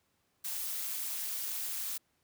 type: noise with amplitude modulation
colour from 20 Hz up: blue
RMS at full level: -34 dBFS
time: 0.44-1.98 s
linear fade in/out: 10 ms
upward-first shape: sine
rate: 209 Hz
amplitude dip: 65%
effects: pink hiss -75 dBFS RMS until 2.23 s + high-pass 80 Hz 12 dB/octave